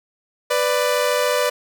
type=tone pair together; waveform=sawtooth; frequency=496.1 / 590 Hz; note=B4 / D5; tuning=+8 / +8 cents; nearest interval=minor third; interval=300 cents; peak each=-16 dBFS; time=0.5-1.5 s; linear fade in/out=10 ms; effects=none